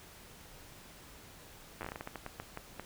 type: slowing click train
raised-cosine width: 0.5 ms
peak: -25 dBFS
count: 15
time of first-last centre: 1.81-2.797 s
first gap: 9 ms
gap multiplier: 1.28
effects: pink hiss -54 dBFS RMS until 2.85 s